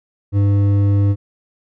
sine tone with hard clipping, 100.5 Hz, G2, 44 cents sharp, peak -13 dBFS, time 0.32-1.16 s, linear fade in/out 50 ms, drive 8 dB, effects none

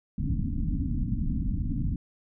pink low-pass noise, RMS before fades -28 dBFS, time 0.18-1.96 s, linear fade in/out 5 ms, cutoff 290 Hz, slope 96 dB/octave, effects none

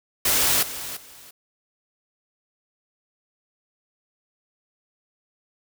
white noise with echo, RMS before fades -20 dBFS, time 0.25-0.63 s, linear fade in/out 5 ms, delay 340 ms, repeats 2, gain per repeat -13 dB, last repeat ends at 1.31 s, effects none

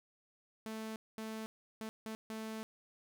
sawtooth tone bursts at uneven times, 220 Hz, A3, in tune, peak -37 dBFS, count 5, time 0.66-0.96 / 1.18-1.46 / 1.81-1.89 / 2.06-2.15 / 2.3-2.63 s, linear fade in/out 0 ms, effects none

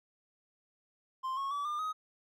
triangle tone with pitch steps, 1046.5 / 1096 / 1147.8 / 1202.1 / 1259 Hz, C6 / C#6 / D6 / D6 / D#6, 0 / -20 / -40 / +40 / +20 cents, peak -31 dBFS, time 1.23-1.93 s, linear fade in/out 20 ms, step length 140 ms, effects none

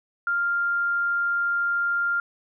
sine tone, 1396.9 Hz, F6, in tune, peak -21 dBFS, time 0.27-2.2 s, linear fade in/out 2 ms, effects none

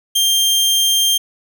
sawtooth tone, 3182 Hz, G7, 25 cents sharp, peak -9 dBFS, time 0.15-1.18 s, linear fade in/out 10 ms, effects none

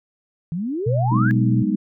sine exponential sweep, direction up, 155.56 to 1696 Hz, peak -22 dBFS, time 0.52-1.31 s, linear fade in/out 0 ms
sine tone, 123.47 Hz, B2, in tune, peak -17 dBFS, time 0.86-1.63 s, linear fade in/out 10 ms
sine chord, G# minor seventh, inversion third, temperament equal with one note detuned, 188.67 / 207.7 / 246.9 / 311.1 Hz, F#3 / G#3 / B3 / D#4, +34 / 0 / 0 / 0 cents, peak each -24 / -21 / -25 / -24 dBFS, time 1.11-1.76 s, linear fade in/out 10 ms
effects none

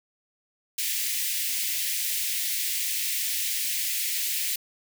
white high-pass noise, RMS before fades -28 dBFS, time 0.78-4.56 s, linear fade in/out 5 ms, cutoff 1900 Hz, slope 48 dB/octave, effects none

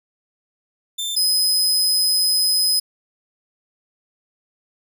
sawtooth tone pair in turn, 3566 / 5043 Hz, A7 / D#8, +22 / +22 cents, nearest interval tritone, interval 600 cents, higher second, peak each -20 / -13 dBFS, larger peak second, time 0.98-1.16 / 1.16-2.8 s, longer second, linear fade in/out 10 ms, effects none

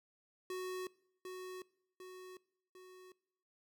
square tone with echo, 369.4 Hz, F#4, 3 cents flat, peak -40 dBFS, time 0.5-0.87 s, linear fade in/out 2 ms, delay 750 ms, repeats 3, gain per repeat -5 dB, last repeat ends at 3.12 s, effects noise-tail reverb RT60 0.8 s tail -23 dB re dry

